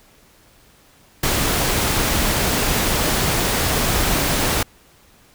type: noise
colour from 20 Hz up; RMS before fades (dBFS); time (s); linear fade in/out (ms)
pink; -19; 1.23-4.63; 5
effects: pink hiss -52 dBFS RMS until 5.34 s